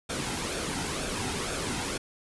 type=noise with flanger; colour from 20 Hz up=pink; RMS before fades=-32 dBFS; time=0.09-1.98 s; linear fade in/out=10 ms; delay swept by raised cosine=0.99 to 1.77 ms; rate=2.1 Hz; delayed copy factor=-0.5; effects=resampled to 24000 Hz